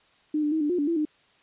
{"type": "tone with pitch steps", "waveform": "sine", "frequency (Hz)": [303.8, 296.6, 317.1, 295, 356.1, 289.4, 335.9, 304], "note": ["D#4", "D4", "D#4", "D4", "F4", "D4", "E4", "D#4"], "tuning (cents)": [-41, 17, 33, 8, 34, -25, 33, -40], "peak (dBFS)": -22, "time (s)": [0.34, 1.052], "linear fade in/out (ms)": 5, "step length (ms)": 89, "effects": ["white hiss -61 dBFS RMS until 1.42 s", "resampled to 8000 Hz"]}